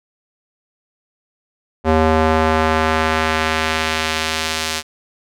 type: tone with band-pass filter sweep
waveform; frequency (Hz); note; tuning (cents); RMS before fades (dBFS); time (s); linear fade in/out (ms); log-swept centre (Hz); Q
square; 79.3; D#2; +33; -17; 1.84-4.83; 50; 610 to 5100; 0.75
effects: none